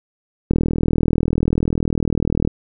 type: click train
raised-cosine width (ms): 3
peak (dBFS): -4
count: 80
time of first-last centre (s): 0.51-2.475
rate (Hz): 40.2
effects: none